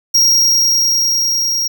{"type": "tone with level ramp", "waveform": "square", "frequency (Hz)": 5610, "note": "F8", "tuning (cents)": 7, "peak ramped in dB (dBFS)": [-8, -15], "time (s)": [0.14, 1.68], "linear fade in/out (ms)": 10, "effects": []}